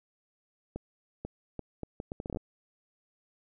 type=accelerating click train; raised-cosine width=2 ms; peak=-23 dBFS; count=13; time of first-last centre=0.76-2.371 s; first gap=490 ms; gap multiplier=0.7; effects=none